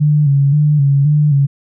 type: tone with vibrato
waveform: sine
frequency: 144.4 Hz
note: D3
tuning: 29 cents flat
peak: -8 dBFS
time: 0-1.47 s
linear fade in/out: 20 ms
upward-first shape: square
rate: 1.9 Hz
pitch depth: 58 cents each way
effects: none